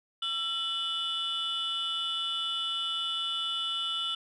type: tone cluster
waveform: sine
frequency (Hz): 1349 / 2974 / 3353 / 3518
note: E6 / F#7 / G#7 / A7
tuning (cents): +40 / +8 / +16 / -1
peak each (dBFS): -37 / -31 / -38 / -33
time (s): 0.22-4.15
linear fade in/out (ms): 5
effects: tanh soft clip ceiling -24 dBFS